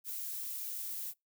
violet noise, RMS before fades -40 dBFS, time 0.04-1.14 s, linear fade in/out 50 ms, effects noise-tail reverb RT60 0.2 s tail -26 dB re dry

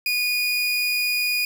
30% pulse tone, 2459 Hz, D#7, 21 cents flat, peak -18 dBFS, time 0.06-1.45 s, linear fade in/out 2 ms, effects none

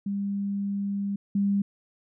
sine tone pair in turn, 200 / 200 Hz, G3 / G3, +35 / +35 cents, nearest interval unison, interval 0 cents, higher neither, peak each -26 / -21 dBFS, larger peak second, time 0.06-1.16 / 1.35-1.62 s, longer first, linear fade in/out 5 ms, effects none

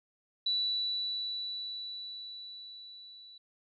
sine tone with level ramp, 3951 Hz, B7, in tune, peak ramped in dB -27 to -50 dBFS, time 0.46-3.38 s, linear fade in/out 5 ms, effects none

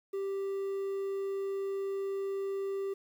triangle tone with quantisation, 392 Hz, G4, in tune, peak -30 dBFS, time 0.13-2.94 s, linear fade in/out 10 ms, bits 10, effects none

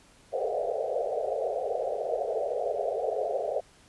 pink band-pass noise, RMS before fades -30 dBFS, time 0.32-3.61 s, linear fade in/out 20 ms, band 420 to 740 Hz, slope 96 dB/octave, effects pink hiss -58 dBFS RMS until 3.88 s + resampled to 24000 Hz

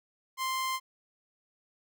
sawtooth tone, 1046.5 Hz, C6, in tune, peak -26 dBFS, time 0.37-0.8 s, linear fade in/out 50 ms, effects none

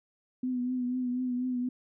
sine tone with vibrato, 250.4 Hz, B3, 24 cents sharp, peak -28 dBFS, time 0.43-1.69 s, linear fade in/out 5 ms, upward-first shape triangle, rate 4.1 Hz, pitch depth 43 cents each way, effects none

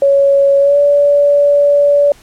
sine tone with pitch glide, 557 to 575 Hz, C#5 to D5, +8 to -37 cents, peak -6 dBFS, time 0.02-2.12 s, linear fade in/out 2 ms, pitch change +55 cents, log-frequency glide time 0.59-0.78 s, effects pink hiss -44 dBFS RMS until 2.22 s + low-pass 12000 Hz 12 dB/octave

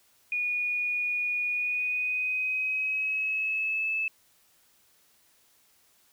sine tone with pitch glide, 2453 to 2614 Hz, D#7 to E7, -25 to -15 cents, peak -26 dBFS, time 0.32-4.08 s, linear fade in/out 2 ms, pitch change +110 cents, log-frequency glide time 1.5-3.89 s, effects white hiss -64 dBFS RMS until 6.12 s

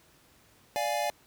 square chord, D diminished, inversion none, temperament equal, 587.3 / 698.5 / 830.6 Hz, D5 / F5 / Ab5, 0 / 0 / 0 cents, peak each -33 dBFS, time 0.76-1.1 s, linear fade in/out 0 ms, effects pink hiss -61 dBFS RMS until 1.26 s + high-pass 60 Hz 12 dB/octave

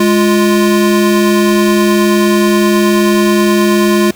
square tone pair together, 207.7 / 349.3 Hz, G#3 / F4, 0 / 0 cents, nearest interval major sixth, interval 900 cents, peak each -11 dBFS, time 0-4.11 s, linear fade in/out 5 ms, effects pink hiss -38 dBFS RMS until 4.15 s

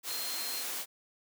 sine tone in noise, 4186 Hz, C8, in tune, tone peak -39 dBFS, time 0.06-0.65 s, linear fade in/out 50 ms, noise white, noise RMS -37 dBFS, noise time 0.03-0.86 s, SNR -5 dB, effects high-pass 300 Hz 12 dB/octave

